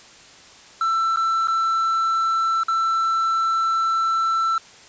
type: tone with dropouts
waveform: triangle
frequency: 1335 Hz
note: E6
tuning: 22 cents sharp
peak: -16 dBFS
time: 0.81-4.58 s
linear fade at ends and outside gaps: 2 ms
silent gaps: 1.161-1.171 / 1.473-1.482 / 2.634-2.683 s
effects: white hiss -46 dBFS RMS until 4.88 s + resampled to 16000 Hz